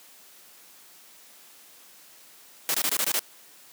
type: noise bursts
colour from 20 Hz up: white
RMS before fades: -25 dBFS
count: 7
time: 2.69-3.193 s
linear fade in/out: 0 ms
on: 53 ms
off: 22 ms
effects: white hiss -52 dBFS RMS until 3.72 s + high-pass 200 Hz 12 dB/octave